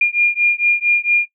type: beating tone pair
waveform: sine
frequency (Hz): 2411 / 2415.4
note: D7 / D7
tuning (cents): +45 / +48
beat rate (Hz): 4.4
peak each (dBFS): -15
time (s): 0.01-1.26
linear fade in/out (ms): 5
effects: noise-tail reverb RT60 0.1 s tail -18 dB re dry